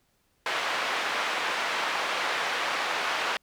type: band-pass noise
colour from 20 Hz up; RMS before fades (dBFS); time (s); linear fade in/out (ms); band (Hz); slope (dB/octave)
pink; -29; 0.46-3.37; 2; 810 to 3000; 12
effects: pink hiss -70 dBFS RMS until 3.42 s